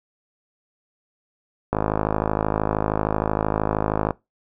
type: click train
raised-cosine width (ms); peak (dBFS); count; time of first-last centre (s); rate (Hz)
1; -6; 127; 1.73-4.107; 53
effects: noise-tail reverb RT60 0.2 s tail -21 dB re dry